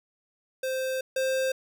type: tone pair in turn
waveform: square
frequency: 522 / 525 Hz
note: C5 / C5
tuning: -4 / +6 cents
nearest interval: unison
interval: 10 cents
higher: second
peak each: -28 / -25 dBFS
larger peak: second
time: 0.63-1.01 / 1.16-1.52 s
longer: first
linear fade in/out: 5 ms
effects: none